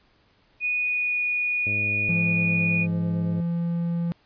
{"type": "tone with pitch glide", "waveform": "sine", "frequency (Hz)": [2475, 2458], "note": ["D#7", "D#7"], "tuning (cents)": [-10, -22], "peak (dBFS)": -22, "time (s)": [0.6, 2.87], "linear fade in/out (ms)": 50, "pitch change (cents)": -12, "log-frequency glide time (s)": [0.8, 1.21]}
{"type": "harmonic tone", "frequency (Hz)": 104, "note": "G#2", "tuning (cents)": 3, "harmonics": [1, 2, 3, 4, 5, 6], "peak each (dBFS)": [-31, -37, -41, -43, -45, -47], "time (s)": [1.66, 3.41], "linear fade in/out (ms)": 10}
{"type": "tone", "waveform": "triangle", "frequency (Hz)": 170.3, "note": "F3", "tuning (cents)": -43, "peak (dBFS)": -21, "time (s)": [2.09, 4.12], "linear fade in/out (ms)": 0}
{"effects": ["pink hiss -62 dBFS RMS until 4.25 s", "resampled to 11025 Hz"]}